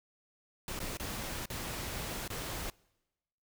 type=noise with dropouts; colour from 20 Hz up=pink; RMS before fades=-39 dBFS; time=0.68-2.7 s; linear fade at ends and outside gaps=1 ms; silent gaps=0.791-0.802 / 0.971-0.998 / 1.457-1.501 / 2.278-2.302 s; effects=noise-tail reverb RT60 1.0 s tail -25 dB re dry